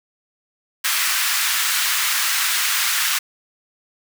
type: high-pass noise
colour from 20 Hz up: pink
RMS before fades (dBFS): -20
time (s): 0.84-3.19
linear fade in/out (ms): 10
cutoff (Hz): 1300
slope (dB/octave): 24
effects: none